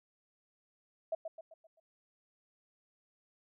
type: tone with echo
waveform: sine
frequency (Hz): 649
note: E5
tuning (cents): -27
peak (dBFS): -31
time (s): 1.12-1.15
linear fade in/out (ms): 5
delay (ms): 130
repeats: 5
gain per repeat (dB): -7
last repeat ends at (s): 1.8
effects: none